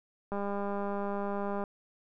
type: click train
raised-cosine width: 1 ms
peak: -22 dBFS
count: 266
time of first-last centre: 0.32-1.638 s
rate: 201 Hz
effects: none